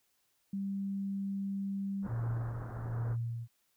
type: tone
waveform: sine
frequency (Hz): 196.7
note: G3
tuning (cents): +6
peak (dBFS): -33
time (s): 0.53-2.07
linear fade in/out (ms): 5
type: low-pass noise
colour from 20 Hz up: pink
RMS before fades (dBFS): -46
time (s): 2.02-3.17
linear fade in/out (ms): 50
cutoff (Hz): 1600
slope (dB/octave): 48
type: tone with tremolo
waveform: sine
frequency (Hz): 116.54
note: A#2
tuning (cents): 0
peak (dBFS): -30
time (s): 2.07-3.48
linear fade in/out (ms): 50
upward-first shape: triangle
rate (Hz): 1.2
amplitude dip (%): 80
effects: white hiss -75 dBFS RMS until 3.76 s